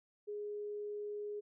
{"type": "tone", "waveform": "sine", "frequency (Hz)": 415.3, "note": "G#4", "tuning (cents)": 0, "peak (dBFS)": -39, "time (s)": [0.27, 1.41], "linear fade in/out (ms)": 20, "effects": []}